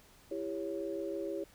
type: chord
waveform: sine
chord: C# diminished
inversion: first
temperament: just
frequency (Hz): 332.6 / 399.1 / 554.4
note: E4 / G4 / C#5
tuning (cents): +16 / +31 / 0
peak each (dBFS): -39 / -39 / -40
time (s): 0.31-1.44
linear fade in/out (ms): 5
effects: pink hiss -61 dBFS RMS until 1.54 s